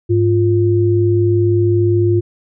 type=tone pair together; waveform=sine; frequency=103.82 / 349.2 Hz; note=G#2 / F4; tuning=0 / 0 cents; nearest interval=octave + major sixth; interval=2100 cents; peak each=-13 dBFS; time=0.09-2.21 s; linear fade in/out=20 ms; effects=none